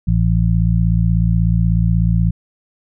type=harmonic tone; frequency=56.4 Hz; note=A1; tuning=44 cents sharp; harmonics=1 / 2 / 3; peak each=-16 / -16 / -16 dBFS; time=0.07-2.31 s; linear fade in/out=10 ms; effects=none